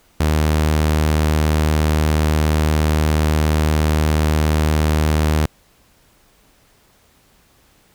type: tone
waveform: sawtooth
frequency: 77 Hz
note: D#2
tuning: 17 cents flat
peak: -10 dBFS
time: 0.2-5.46 s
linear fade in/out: 5 ms
effects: pink hiss -55 dBFS RMS until 7.94 s